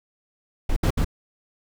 brown noise bursts, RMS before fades -20 dBFS, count 3, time 0.69-1.046 s, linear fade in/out 5 ms, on 74 ms, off 67 ms, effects none

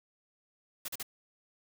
white noise bursts, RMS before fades -38 dBFS, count 3, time 0.85-1.029 s, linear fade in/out 5 ms, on 33 ms, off 40 ms, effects none

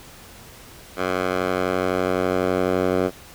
10% pulse tone with band-pass filter sweep, 91.9 Hz, F#2, 11 cents flat, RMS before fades -22 dBFS, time 0.96-3.11 s, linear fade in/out 50 ms, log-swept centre 1100 to 540 Hz, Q 0.78, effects pink hiss -44 dBFS RMS until 3.34 s

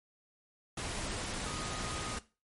sine tone in noise, 1244.5 Hz, D#6, in tune, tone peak -45 dBFS, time 1.46-2.18 s, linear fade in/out 5 ms, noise pink, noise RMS -38 dBFS, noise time 0.77-2.19 s, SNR -10 dB, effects noise-tail reverb RT60 0.3 s tail -17 dB re dry + MP3 48 kbps

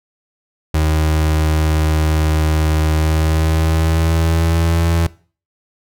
35% pulse tone with pitch glide, 77.9 to 83.49 Hz, D#2 to E2, +3 to +23 cents, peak -11 dBFS, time 0.74-5.07 s, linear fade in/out 5 ms, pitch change +120 cents, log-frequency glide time 2.91-4.84 s, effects noise-tail reverb RT60 0.4 s tail -20 dB re dry

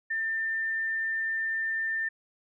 sine tone, 1794 Hz, A6, 33 cents sharp, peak -27 dBFS, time 0.1-2.09 s, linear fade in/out 10 ms, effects none

